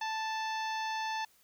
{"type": "harmonic tone", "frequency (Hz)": 880, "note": "A5", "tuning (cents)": 0, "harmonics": [1, 2, 3, 4, 5, 6, 7], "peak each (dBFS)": [-34, -40, -44, -46, -48, -50, -51], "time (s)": [0.01, 1.25], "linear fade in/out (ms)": 5, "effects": ["white hiss -66 dBFS RMS until 1.43 s"]}